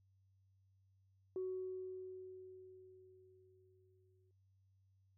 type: tone with exponential decay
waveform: sine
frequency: 372.7 Hz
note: F#4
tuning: 13 cents sharp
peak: -37 dBFS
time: 1.36-4.31 s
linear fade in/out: 1 ms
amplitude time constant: 640 ms
effects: tanh soft clip ceiling -34 dBFS + added 96 Hz sine -70 dBFS peak until 5.17 s